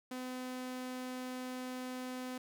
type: tone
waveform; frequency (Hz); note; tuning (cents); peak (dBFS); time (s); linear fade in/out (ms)
sawtooth; 254; B3; +49; -36; 0.11-2.38; 5
effects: none